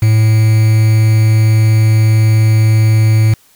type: tone with quantisation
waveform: triangle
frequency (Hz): 109.8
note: A2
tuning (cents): -3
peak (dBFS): -4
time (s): 0.02-3.34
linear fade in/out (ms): 5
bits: 4
effects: white hiss -49 dBFS RMS until 3.55 s